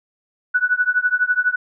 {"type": "tone with tremolo", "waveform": "sine", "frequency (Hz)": 1480, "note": "F#6", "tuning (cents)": 0, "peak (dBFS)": -11, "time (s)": [0.54, 1.56], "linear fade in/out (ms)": 10, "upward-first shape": "triangle", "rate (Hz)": 12, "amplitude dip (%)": 100, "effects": []}